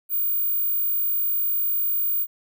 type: tone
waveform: sine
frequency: 15350 Hz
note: A#9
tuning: 50 cents sharp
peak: -20 dBFS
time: 0.09-2.27 s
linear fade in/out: 50 ms
effects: none